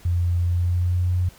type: tone with pitch glide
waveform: sine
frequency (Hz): 87.31 to 89.76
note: F2 to F2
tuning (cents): 0 to +48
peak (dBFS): -18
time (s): 0.05-1.29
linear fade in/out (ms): 5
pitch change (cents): +48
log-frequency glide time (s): 0.46-1.07
effects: pink hiss -50 dBFS RMS until 1.38 s